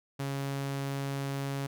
sawtooth tone, 138.3 Hz, C#3, 4 cents flat, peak -28 dBFS, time 0.19-1.67 s, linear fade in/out 10 ms, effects none

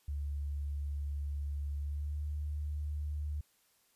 sine tone with pitch glide, 71.9 to 74.26 Hz, D2 to D2, -36 to +20 cents, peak -34 dBFS, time 0.08-3.41 s, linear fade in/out 5 ms, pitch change +56 cents, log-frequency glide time 1.78-2.2 s, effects white hiss -71 dBFS RMS until 3.95 s + resampled to 32000 Hz

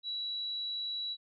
sine tone, 3917 Hz, B7, 15 cents flat, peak -34 dBFS, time 0.03-1.17 s, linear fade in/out 50 ms, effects none

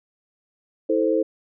sine chord, A minor, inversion second, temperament equal with one note detuned, 323.6 / 440 / 523.3 Hz, E4 / A4 / C5, -32 / 0 / 0 cents, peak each -22 dBFS, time 0.89-1.23 s, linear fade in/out 10 ms, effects none

